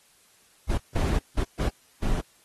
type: noise bursts at uneven times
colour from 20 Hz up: brown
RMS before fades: -24 dBFS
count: 5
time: 0.69-0.78 / 0.95-1.19 / 1.37-1.44 / 1.59-1.69 / 2.02-2.21 s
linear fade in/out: 10 ms
effects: white hiss -60 dBFS RMS until 2.44 s + AAC 32 kbps